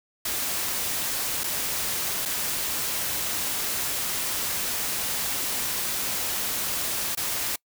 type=noise with dropouts; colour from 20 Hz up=white; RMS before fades=-28 dBFS; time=0.25-7.56 s; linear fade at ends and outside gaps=5 ms; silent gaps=1.436-1.44 / 2.254-2.257 / 7.151-7.172 s; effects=noise-tail reverb RT60 0.1 s tail -26 dB re dry